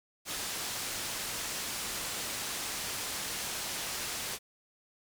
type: low-pass noise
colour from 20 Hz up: white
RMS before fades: -37 dBFS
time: 0.25-4.39 s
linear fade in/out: 50 ms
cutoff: 9200 Hz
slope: 12 dB/octave
effects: none